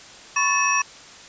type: tone cluster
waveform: sine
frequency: 1014 / 1108 / 1757 / 2584 / 5690 Hz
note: B5 / C#6 / A6 / E7 / F8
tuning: +45 / -1 / -3 / -35 / +31 cents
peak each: -28 / -22 / -27 / -22 / -25 dBFS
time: 0.36-0.82 s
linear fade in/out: 5 ms
effects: white hiss -43 dBFS RMS until 1.28 s + resampled to 16000 Hz